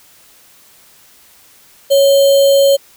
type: tone with sample-and-hold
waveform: sine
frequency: 554.4 Hz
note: C#5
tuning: in tune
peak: -6 dBFS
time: 1.9-2.77 s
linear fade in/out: 20 ms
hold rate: 3675 Hz
effects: white hiss -46 dBFS RMS until 2.96 s